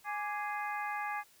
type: harmonic tone with a mistuned harmonic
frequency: 415.3 Hz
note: G#4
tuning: in tune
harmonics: 2 / 3 / 4 / 5 / 6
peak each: -37 / -41 / -41 / -43 / -48 dBFS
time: 0.04-1.24 s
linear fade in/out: 50 ms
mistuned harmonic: 3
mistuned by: -100 cents
effects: white hiss -63 dBFS RMS until 1.4 s